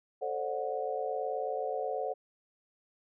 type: chord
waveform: sine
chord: D dominant seventh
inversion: second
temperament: just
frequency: 440.5 / 528.6 / 587.3 / 734.2 Hz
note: A4 / C5 / D5 / F#5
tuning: +2 / +18 / 0 / -14 cents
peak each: -37 / -36 / -39 / -36 dBFS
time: 0.21-2.14 s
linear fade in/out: 20 ms
effects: none